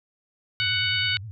sine tone with vibrato, 103.6 Hz, G#2, 4 cents flat, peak -34 dBFS, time 0.6-1.31 s, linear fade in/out 0 ms, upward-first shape sine, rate 9.5 Hz, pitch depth 180 cents each way
harmonic tone, 743 Hz, F#5, 7 cents sharp, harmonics 2 / 3 / 4 / 5 / 6, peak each -29 / -28 / -26 / -30 / -32 dBFS, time 0.6-1.17 s, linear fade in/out 0 ms
effects none

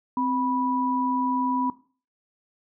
sine tone pair together, 259.5 / 982 Hz, C4 / B5, -14 / -10 cents, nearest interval octave + major seventh, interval 2304 cents, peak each -25 dBFS, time 0.17-1.7 s, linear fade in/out 2 ms, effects noise-tail reverb RT60 0.4 s tail -17 dB re dry

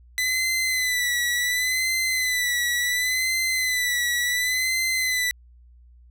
sawtooth tone with vibrato, 2000 Hz, B6, 21 cents sharp, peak -18 dBFS, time 0.18-5.31 s, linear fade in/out 0 ms, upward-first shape sine, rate 0.7 Hz, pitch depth 56 cents each way, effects added 60 Hz sine -48 dBFS peak until 6.1 s

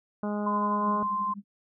harmonic tone, 207.7 Hz, G#3, in tune, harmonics 1 / 2 / 3 / 4 / 5 / 6 / 7, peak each -29 / -37 / -36 / -40 / -41 / -44 / -47 dBFS, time 0.23-1.03 s, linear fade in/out 2 ms
sine tone with pitch glide, 1027 to 1043.1 Hz, C6 to C6, -33 to -6 cents, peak -26 dBFS, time 0.46-1.34 s, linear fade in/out 10 ms, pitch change +27 cents, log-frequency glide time 0.73-0.97 s
sine tone with tremolo, 201.5 Hz, G3, 48 cents sharp, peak -34 dBFS, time 0.78-1.44 s, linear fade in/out 50 ms, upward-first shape triangle, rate 12 Hz, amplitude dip 100%
effects none

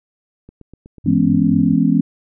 click train, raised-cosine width 3 ms, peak -26 dBFS, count 10, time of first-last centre 0.49-1.598 s, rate 8.12 Hz
sine tone with tremolo, 100.1 Hz, G2, 37 cents sharp, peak -23 dBFS, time 1.04-1.75 s, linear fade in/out 10 ms, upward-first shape sine, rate 4.3 Hz, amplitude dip 55%
sine chord, C# minor seventh, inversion first, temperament just, 166.31 / 207.9 / 249.5 / 277.2 Hz, E3 / G#3 / B3 / C#4, +16 / +2 / +18 / 0 cents, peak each -17 dBFS, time 1.06-2.01 s, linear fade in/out 5 ms
effects none

